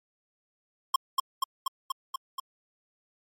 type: tone with echo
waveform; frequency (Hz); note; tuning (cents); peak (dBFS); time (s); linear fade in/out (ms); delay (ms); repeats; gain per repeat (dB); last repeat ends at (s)
square; 1069; C6; +37; -20; 0.94-0.96; 5; 240; 6; -2; 2.4
effects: MP3 64 kbps